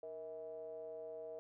triangle ring-modulated tone, 86.5 Hz, F2, 16 cents flat, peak -40 dBFS, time 0.03-1.39 s, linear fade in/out 0 ms, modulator 556 Hz, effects none

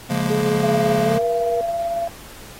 square chord, Bb minor seventh, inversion first, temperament just, 139.85 / 174.81 / 209.8 / 233.1 Hz, Db3 / F3 / Ab3 / Bb3, +16 / +2 / +18 / 0 cents, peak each -26 dBFS, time 0.09-1.19 s, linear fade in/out 20 ms
sine tone with pitch glide, 424.7 to 476.7 Hz, G#4 to A#4, +39 to +39 cents, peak -20 dBFS, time 0.3-1.61 s, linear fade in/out 2 ms, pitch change +200 cents, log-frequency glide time 1.03-1.23 s
sine tone with tremolo, 680 Hz, F5, 46 cents flat, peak -19 dBFS, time 0.63-2.08 s, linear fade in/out 5 ms, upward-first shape square, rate 18 Hz, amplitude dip 25%
effects pink hiss -41 dBFS RMS until 2.59 s + AAC 48 kbps

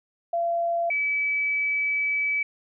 sine tone pair in turn, 682 / 2294 Hz, F5 / D7, -41 / -41 cents, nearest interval octave + major sixth, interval 2100 cents, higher second, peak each -22 dBFS, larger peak neither, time 0.33-0.9 / 0.9-2.43 s, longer second, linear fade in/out 5 ms, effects none

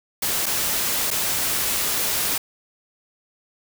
white noise with dropouts, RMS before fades -23 dBFS, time 0.22-2.38 s, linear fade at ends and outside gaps 5 ms, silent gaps 0.459-0.464 / 1.105-1.111 s, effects none

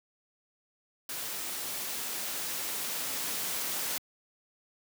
white noise with level ramp, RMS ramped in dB -37 to -33 dBFS, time 1.09-3.98 s, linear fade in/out 2 ms, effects high-pass 150 Hz 12 dB/octave

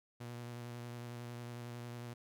sawtooth tone with vibrato, 120 Hz, B2, 49 cents flat, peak -40 dBFS, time 0.2-2.14 s, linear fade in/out 10 ms, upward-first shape square, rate 11 Hz, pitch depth 15 cents each way, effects none

